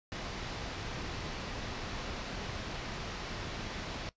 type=low-pass noise; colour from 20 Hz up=pink; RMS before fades=-40 dBFS; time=0.12-4.09 s; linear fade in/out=0 ms; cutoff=5600 Hz; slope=24 dB/octave; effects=noise-tail reverb RT60 0.1 s tail -17 dB re dry + resampled to 16000 Hz